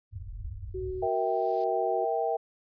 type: low-pass noise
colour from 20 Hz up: white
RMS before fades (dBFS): -39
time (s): 0.11-1.08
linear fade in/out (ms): 50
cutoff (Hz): 110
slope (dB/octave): 96
type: noise with exponential growth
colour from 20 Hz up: violet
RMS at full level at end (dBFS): -39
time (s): 0.67-1.64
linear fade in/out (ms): 1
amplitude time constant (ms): 210
type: tone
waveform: sine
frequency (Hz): 372.9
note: F#4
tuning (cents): +14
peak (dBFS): -32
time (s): 0.74-2.05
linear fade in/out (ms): 10
type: chord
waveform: sine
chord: E diminished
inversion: second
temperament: equal with one note detuned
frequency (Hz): 466.2 / 653.2 / 784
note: Bb4 / E5 / G5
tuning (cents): 0 / -16 / 0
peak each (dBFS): -30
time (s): 1.02-2.37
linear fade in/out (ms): 10
effects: resampled to 11025 Hz